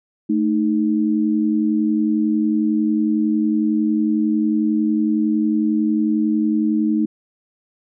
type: tone pair together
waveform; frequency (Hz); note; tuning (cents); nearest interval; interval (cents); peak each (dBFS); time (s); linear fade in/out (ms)
sine; 219.7 / 310.7; A3 / D#4; -2 / -2; tritone; 600; -18; 0.29-7.06; 10
effects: none